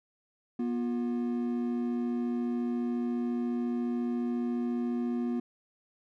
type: tone pair together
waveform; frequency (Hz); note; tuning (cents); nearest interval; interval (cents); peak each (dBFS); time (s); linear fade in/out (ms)
triangle; 241.4 / 355.7; B3 / F4; -39 / +32; perfect fifth; 671; -27 / -35; 0.59-5.4; 5
effects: none